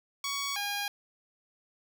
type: tone pair in turn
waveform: 10% pulse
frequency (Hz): 1121 / 813.4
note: C#6 / G#5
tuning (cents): +19 / -36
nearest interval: tritone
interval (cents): 555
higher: first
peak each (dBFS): -23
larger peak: neither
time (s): 0.24-0.56 / 0.56-0.88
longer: neither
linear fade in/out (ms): 2
effects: none